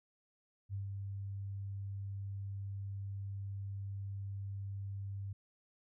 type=tone with ADSR envelope; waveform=sine; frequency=98.8 Hz; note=G2; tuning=14 cents sharp; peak=-36 dBFS; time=0.69-5.33 s; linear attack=48 ms; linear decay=130 ms; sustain=-3 dB; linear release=5 ms; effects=none